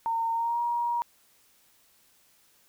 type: tone with pitch glide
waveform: sine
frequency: 914 to 949 Hz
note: A#5 to A#5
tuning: -34 to +31 cents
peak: -25 dBFS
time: 0.06-1.02 s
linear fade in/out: 0 ms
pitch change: +65 cents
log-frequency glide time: 0.32-0.61 s
effects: white hiss -63 dBFS RMS until 2.68 s